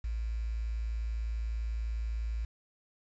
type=tone with quantisation; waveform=sine; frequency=55.8 Hz; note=A1; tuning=25 cents sharp; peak=-31 dBFS; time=0.04-2.45 s; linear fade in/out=5 ms; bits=9; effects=resampled to 16000 Hz